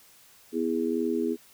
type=harmonic tone; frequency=82.41 Hz; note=E2; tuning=in tune; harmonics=3 / 4 / 5; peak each=-29 / -29 / -29 dBFS; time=0.52-1.37 s; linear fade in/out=50 ms; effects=white hiss -56 dBFS RMS until 1.53 s